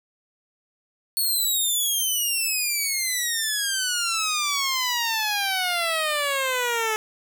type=exponential sweep; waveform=10% pulse; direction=down; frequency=4416 to 429.7 Hz; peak=-14 dBFS; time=1.17-6.96 s; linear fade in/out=0 ms; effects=none